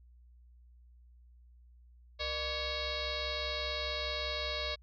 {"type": "tone with frequency modulation", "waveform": "sine", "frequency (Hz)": 2217, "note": "C#7", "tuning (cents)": 0, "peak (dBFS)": -33, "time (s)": [2.19, 4.76], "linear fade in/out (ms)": 20, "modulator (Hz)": 538, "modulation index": 4.4, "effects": ["added 60 Hz sine -56 dBFS peak until 4.82 s"]}